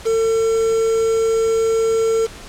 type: tone with quantisation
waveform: triangle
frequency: 450 Hz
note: A4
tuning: 39 cents sharp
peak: -12 dBFS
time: 0.05-2.27 s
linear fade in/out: 20 ms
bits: 5
effects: pink hiss -37 dBFS RMS until 2.48 s + low-pass 9000 Hz 12 dB/octave